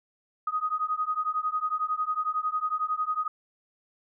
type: beating tone pair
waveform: sine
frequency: 1244.5 / 1255.5 Hz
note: D#6 / D#6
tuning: 0 / +15 cents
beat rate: 11 Hz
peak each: -29 dBFS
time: 0.47-3.28 s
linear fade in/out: 5 ms
effects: none